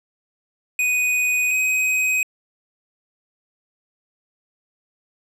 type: tone pair in turn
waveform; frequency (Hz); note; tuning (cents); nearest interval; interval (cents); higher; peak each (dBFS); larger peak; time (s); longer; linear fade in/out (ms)
square; 2489 / 2518; D#7 / D#7; 0 / +20; unison; 20; second; -18; neither; 0.79-1.51 / 1.51-2.23; neither; 2
effects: low-pass 12000 Hz 12 dB/octave